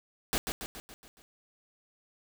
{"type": "noise with echo", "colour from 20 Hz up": "pink", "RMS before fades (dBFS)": -29, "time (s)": [0.33, 0.38], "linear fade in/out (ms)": 0, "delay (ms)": 140, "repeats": 6, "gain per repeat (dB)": -5, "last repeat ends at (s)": 1.22, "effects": []}